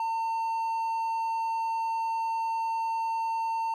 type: tone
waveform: triangle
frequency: 905 Hz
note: A5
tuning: 48 cents sharp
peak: -25 dBFS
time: 0-3.74 s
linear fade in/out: 2 ms
effects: none